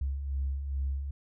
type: beating tone pair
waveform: sine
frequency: 66.4 / 68.8 Hz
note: C2 / C#2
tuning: +26 / -12 cents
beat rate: 2.4 Hz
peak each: -38 / -29 dBFS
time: 0.01-1.11 s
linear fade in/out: 5 ms
effects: tanh soft clip ceiling -24 dBFS